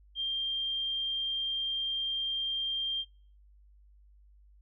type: tone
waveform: sine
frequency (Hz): 3185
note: G7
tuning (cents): +27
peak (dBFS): -30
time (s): 0.15-3.05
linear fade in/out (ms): 50
effects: noise-tail reverb RT60 0.5 s tail -26 dB re dry + added 50 Hz sine -56 dBFS peak until 4.61 s